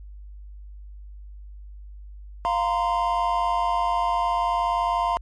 triangle chord, F suspended fourth, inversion none, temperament equal with one note detuned, 698.5 / 932.3 / 1032.7 Hz, F5 / Bb5 / C6, 0 / 0 / -23 cents, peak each -23 dBFS, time 2.45-5.17 s, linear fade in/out 0 ms, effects added 50 Hz sine -38 dBFS peak until 5.21 s + MP3 48 kbps

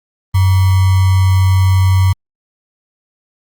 sine tone with sample-and-hold, 94.1 Hz, F#2, 30 cents sharp, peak -7 dBFS, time 0.34-2.13 s, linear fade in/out 10 ms, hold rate 1050 Hz, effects Opus 32 kbps

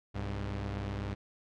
sawtooth tone pair together, 64.17 / 100.6 Hz, C2 / G2, -33 / +45 cents, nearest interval minor sixth, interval 778 cents, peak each -35 / -32 dBFS, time 0.14-1.15 s, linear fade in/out 20 ms, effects low-pass 4000 Hz 12 dB/octave

